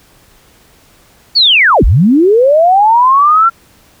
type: linear two-way sweep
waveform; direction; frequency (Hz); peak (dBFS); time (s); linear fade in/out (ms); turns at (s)
sine; down then up; 4596 to 32.53 to 1377; -4; 1.35-3.5; 20; 1.84
effects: pink hiss -46 dBFS RMS until 4 s